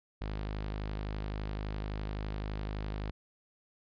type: tone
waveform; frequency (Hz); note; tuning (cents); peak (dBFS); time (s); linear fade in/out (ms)
sawtooth; 51.8; G#1; -4; -31; 0.21-3.11; 5
effects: resampled to 11025 Hz